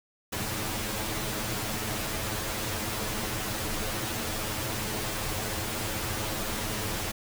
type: noise with comb filter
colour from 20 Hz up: pink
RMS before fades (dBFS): -32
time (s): 0.32-7.12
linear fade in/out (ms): 10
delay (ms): 9.3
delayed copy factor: +0.85
effects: none